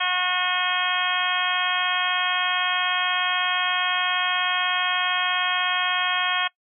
harmonic tone with a mistuned harmonic, 363.2 Hz, F#4, 32 cents flat, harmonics 2 / 3 / 4 / 5 / 6 / 7 / 8 / 9, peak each -30 / -28 / -29 / -29 / -31 / -29 / -36 / -26 dBFS, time 0-6.48 s, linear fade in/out 10 ms, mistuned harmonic 9, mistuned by -19 cents, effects noise-tail reverb RT60 0.1 s tail -22 dB re dry

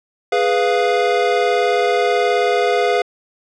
square chord, F diminished, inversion first, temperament equal, 415.3 / 493.9 / 698.5 Hz, Ab4 / Cb5 / F5, 0 / 0 / 0 cents, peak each -19 dBFS, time 0.32-3.02 s, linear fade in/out 5 ms, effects low-pass 4000 Hz 12 dB/octave

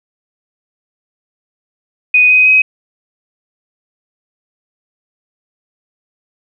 sine tone with pitch steps, 2489 / 2509 / 2530 Hz, D#7 / D#7 / D#7, 0 / +14 / +28 cents, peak -5 dBFS, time 2.14-2.62 s, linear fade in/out 5 ms, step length 160 ms, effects none

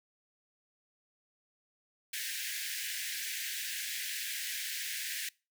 pink high-pass noise, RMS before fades -38 dBFS, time 2.13-5.29 s, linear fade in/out 5 ms, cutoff 1600 Hz, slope 96 dB/octave, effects noise-tail reverb RT60 0.3 s tail -24 dB re dry

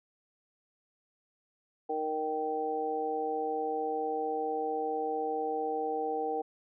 harmonic tone, 155.56 Hz, D#3, in tune, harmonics 2 / 3 / 4 / 5, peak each -40 / -33 / -44 / -33 dBFS, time 1.89-6.42 s, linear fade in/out 10 ms, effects none

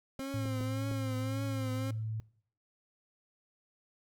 30% pulse tone with vibrato, 266.3 Hz, C4, 31 cents sharp, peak -34 dBFS, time 0.19-1.91 s, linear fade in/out 5 ms, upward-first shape triangle, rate 1.8 Hz, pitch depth 69 cents each way
clicks, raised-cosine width 2 ms, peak -30 dBFS, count 4, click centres 0.193 / 0.456 / 0.609 / 0.914 s
sine tone, 110 Hz, A2, in tune, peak -33 dBFS, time 0.34-2.2 s, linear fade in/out 0 ms
effects noise-tail reverb RT60 0.6 s tail -22 dB re dry

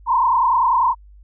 sine tone with frequency modulation, 984 Hz, B5, 7 cents flat, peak -13 dBFS, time 0.06-0.95 s, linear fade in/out 50 ms, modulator 30.2 Hz, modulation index 2.4, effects added 50 Hz sine -42 dBFS peak until 1.23 s

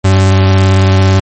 40% pulse tone with vibrato, 95.5 Hz, G2, 45 cents flat, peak -4 dBFS, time 0.04-1.2 s, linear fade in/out 10 ms, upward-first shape square, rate 18 Hz, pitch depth 14 cents each way, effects MP3 32 kbps

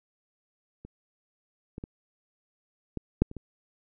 clicks, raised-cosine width 3 ms, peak -30 / -25 / -24 / -19 / -7 / -28 / -25 dBFS, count 7, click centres 0.85 / 1.781 / 1.839 / 2.973 / 3.22 / 3.314 / 3.367 s, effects none

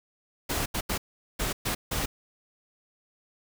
pink noise bursts at uneven times, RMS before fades -29 dBFS, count 6, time 0.49-0.66 / 0.74-0.81 / 0.89-0.98 / 1.39-1.53 / 1.65-1.75 / 1.91-2.06 s, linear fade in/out 10 ms, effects none

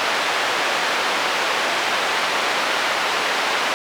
pink band-pass noise, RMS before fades -21 dBFS, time 0-3.74 s, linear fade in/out 0 ms, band 660 to 3500 Hz, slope 12 dB/octave, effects none

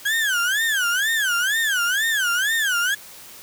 35% pulse tone with vibrato, 1597 Hz, G6, 32 cents sharp, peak -17 dBFS, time 0.05-2.95 s, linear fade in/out 10 ms, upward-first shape sine, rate 2.1 Hz, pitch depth 240 cents each way, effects white hiss -42 dBFS RMS until 3.42 s

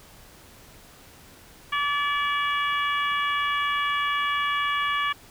harmonic tone with a mistuned harmonic, 576 Hz, D5, 34 cents flat, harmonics 2 / 3 / 4 / 5 / 6, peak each -25 / -29 / -31 / -33 / -35 dBFS, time 1.72-5.13 s, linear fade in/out 10 ms, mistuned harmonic 6, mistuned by -51 cents, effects pink hiss -50 dBFS RMS until 5.3 s

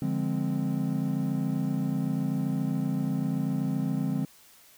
triangle chord, D half-diminished seventh, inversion none, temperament equal, 146.83 / 174.61 / 207.7 / 261.6 Hz, D3 / F3 / Ab3 / C4, 0 / 0 / 0 / 0 cents, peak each -29 / -30 / -30 / -29 dBFS, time 0.02-4.25 s, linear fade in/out 2 ms, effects white hiss -56 dBFS RMS until 4.77 s

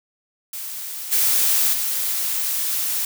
blue noise with level steps, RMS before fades -31 / -18 / -23 dBFS, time 0.53-3.05 s, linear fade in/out 2 ms, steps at 1.11 / 1.72 s, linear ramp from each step 20 ms, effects none

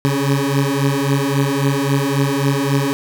20% pulse beating tone pair, 137.3 / 141 Hz, C#3 / C#3, -16 / +30 cents, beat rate 3.7 Hz, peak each -13 dBFS, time 0.05-2.93 s, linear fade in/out 0 ms, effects none

